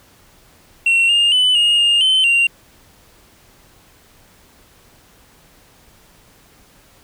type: tone with pitch steps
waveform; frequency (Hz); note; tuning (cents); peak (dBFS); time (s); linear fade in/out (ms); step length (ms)
sine; 2725 / 2820 / 3002 / 2853 / 2827 / 3068 / 2767; F7 / F7 / F#7 / F7 / F7 / G7 / F7; -43 / +16 / +24 / +36 / +20 / -38 / -17; -8; 0.86-2.47; 5; 230
effects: tanh soft clip ceiling -10 dBFS + pink hiss -50 dBFS RMS until 7.03 s